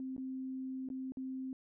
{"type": "tone with dropouts", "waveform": "sine", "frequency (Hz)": 261.6, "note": "C4", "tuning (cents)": 0, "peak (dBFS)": -38, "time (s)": [0, 1.53], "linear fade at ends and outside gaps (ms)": 1, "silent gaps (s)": [[0.165, 0.179], [0.888, 0.901], [1.121, 1.171]], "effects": []}